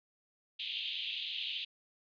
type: band-pass noise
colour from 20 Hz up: pink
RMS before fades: -39 dBFS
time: 0.59-1.65 s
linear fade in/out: 10 ms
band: 2800 to 3700 Hz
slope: 48 dB/octave
effects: resampled to 11025 Hz